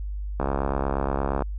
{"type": "click train", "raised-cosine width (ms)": 1, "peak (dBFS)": -11, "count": 71, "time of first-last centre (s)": [0.4, 1.422], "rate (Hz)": 68.5, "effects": ["added 50 Hz sine -28 dBFS peak until 1.58 s"]}